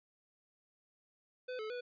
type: tone with pitch steps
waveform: square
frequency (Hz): 504 / 433 / 491.4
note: B4 / A4 / B4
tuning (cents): +35 / -28 / -9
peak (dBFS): -40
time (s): 1.48-1.81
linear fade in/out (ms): 10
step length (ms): 110
effects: resampled to 11025 Hz